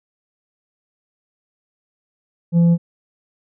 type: tone with tanh clipping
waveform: sine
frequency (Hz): 170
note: F3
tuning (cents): -46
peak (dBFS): -11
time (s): 2.52-2.78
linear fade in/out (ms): 50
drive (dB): 4
effects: none